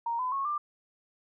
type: tone with pitch steps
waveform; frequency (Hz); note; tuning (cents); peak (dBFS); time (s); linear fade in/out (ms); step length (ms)
sine; 932.3 / 1010.8 / 1096 / 1188.3; A#5 / B5 / C#6 / D6; 0 / +40 / -20 / +20; -28; 0.06-0.58; 5; 130
effects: none